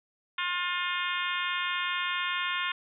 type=harmonic tone; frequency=355.5 Hz; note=F4; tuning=31 cents sharp; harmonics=3 / 4 / 5 / 6 / 7 / 8 / 9 / 10; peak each=-34 / -35 / -36 / -37 / -37 / -38 / -39 / -39 dBFS; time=0.38-2.72 s; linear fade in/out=5 ms; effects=none